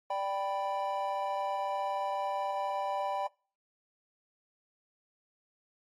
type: chord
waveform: triangle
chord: G major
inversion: second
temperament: equal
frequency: 587.3 / 784 / 987.8 Hz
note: D5 / G5 / B5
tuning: 0 / 0 / 0 cents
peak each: -34 / -32 / -34 dBFS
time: 0.1-3.27 s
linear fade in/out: 5 ms
effects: noise-tail reverb RT60 0.4 s tail -25 dB re dry + AAC 48 kbps